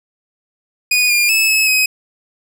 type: tone with pitch steps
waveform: sawtooth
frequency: 2471 / 2411 / 2606 / 2586 / 2530 Hz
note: D#7 / D7 / E7 / E7 / D#7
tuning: -13 / +45 / -20 / -34 / +28 cents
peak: -8 dBFS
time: 0.91-1.86 s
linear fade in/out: 5 ms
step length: 190 ms
effects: none